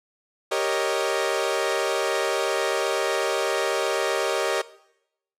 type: chord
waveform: sawtooth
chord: Eb dominant seventh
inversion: first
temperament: equal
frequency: 392 / 466.2 / 554.4 / 622.3 Hz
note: G4 / Bb4 / Db5 / Eb5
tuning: 0 / 0 / 0 / 0 cents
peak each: -24 dBFS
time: 0.51-4.62 s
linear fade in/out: 10 ms
effects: noise-tail reverb RT60 0.8 s tail -18 dB re dry + low-pass 10000 Hz 12 dB/octave